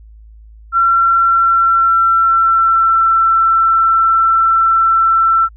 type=tone with pitch glide; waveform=sine; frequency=1359 to 1340.3 Hz; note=F6 to E6; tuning=-48 to +28 cents; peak=-8 dBFS; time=0.72-5.49 s; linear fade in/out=50 ms; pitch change=-24 cents; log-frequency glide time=1.13-3.07 s; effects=added 54 Hz sine -36 dBFS peak until 5.56 s